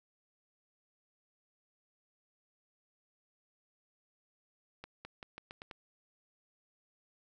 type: accelerating click train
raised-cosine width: 0.3 ms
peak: -29 dBFS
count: 7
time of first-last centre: 4.84-5.712 s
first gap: 210 ms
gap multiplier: 0.85
effects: none